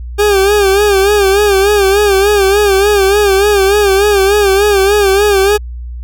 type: tone with vibrato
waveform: 40% pulse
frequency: 400.9 Hz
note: G4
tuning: 39 cents sharp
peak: -6 dBFS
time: 0.18-5.58 s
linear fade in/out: 20 ms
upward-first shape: sine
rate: 3.4 Hz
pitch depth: 78 cents each way
effects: added 60 Hz sine -21 dBFS peak until 6.03 s